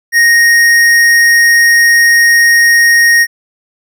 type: tone with tanh clipping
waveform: sine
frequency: 1864.7 Hz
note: A#6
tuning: in tune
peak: -6 dBFS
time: 0.12-3.27 s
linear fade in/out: 50 ms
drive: 16 dB
effects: none